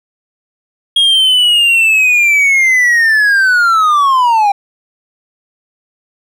triangle linear sweep, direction down, 3279 to 787 Hz, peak -5 dBFS, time 0.96-4.52 s, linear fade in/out 5 ms, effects none

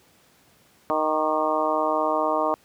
harmonic tone with a mistuned harmonic, 155.56 Hz, D#3, in tune, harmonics 2 / 3 / 4 / 5 / 6 / 7 / 8, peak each -30 / -30 / -25 / -29 / -28 / -27 / -31 dBFS, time 0.9-2.54 s, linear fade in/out 0 ms, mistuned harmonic 8, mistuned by -56 cents, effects pink hiss -58 dBFS RMS until 2.64 s + high-pass 100 Hz 12 dB/octave

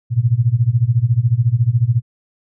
sine tone with tremolo, 118.6 Hz, A#2, 30 cents sharp, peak -8 dBFS, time 0.1-2.02 s, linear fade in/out 50 ms, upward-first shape sine, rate 14 Hz, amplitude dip 90%, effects none

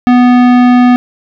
sine tone with tanh clipping, 246.9 Hz, B3, in tune, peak -5 dBFS, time 0.07-0.96 s, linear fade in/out 0 ms, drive 18 dB, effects none

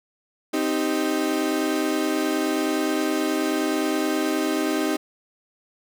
35% pulse chord, C minor, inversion none, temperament equal, 261.6 / 311.1 / 392 Hz, C4 / Eb4 / G4, 0 / 0 / 0 cents, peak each -26 / -22 / -26 dBFS, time 0.53-4.97 s, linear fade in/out 10 ms, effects none

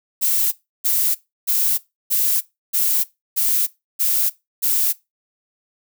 violet noise bursts, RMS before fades -18 dBFS, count 8, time 0.21-4.93 s, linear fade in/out 20 ms, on 310 ms, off 320 ms, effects noise-tail reverb RT60 0.2 s tail -19 dB re dry

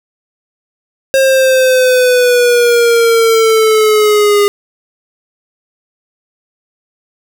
square linear sweep, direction down, 537 to 406.5 Hz, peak -7 dBFS, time 1.14-4.48 s, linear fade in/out 0 ms, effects none

